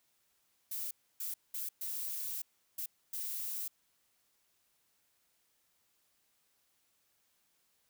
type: noise bursts at uneven times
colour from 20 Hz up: violet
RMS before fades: -39 dBFS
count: 6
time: 0.71-0.91 / 1.2-1.34 / 1.54-1.69 / 1.81-2.42 / 2.78-2.86 / 3.13-3.68 s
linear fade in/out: 5 ms
effects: white hiss -75 dBFS RMS until 7.89 s